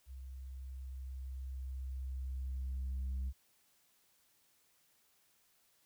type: tone with level ramp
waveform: sine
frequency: 65.4 Hz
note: C2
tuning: in tune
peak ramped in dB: -45 to -32 dBFS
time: 0.06-3.33 s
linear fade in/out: 50 ms
effects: tanh soft clip ceiling -34 dBFS + white hiss -72 dBFS RMS until 5.85 s